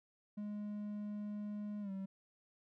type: tone with pitch glide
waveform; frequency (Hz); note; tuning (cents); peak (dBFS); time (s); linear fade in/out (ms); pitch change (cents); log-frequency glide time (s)
triangle; 208 to 192.95; G#3 to G3; +3 to -27; -38; 0.37-2.06; 10; -130; 1.81-1.91
effects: none